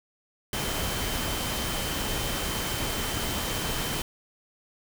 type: tone in noise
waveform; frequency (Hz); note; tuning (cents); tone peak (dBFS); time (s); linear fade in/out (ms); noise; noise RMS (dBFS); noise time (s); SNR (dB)
sine; 3089; G7; -26; -38; 0.53-4.02; 2; pink; -30; 0.53-4.02; -11
effects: none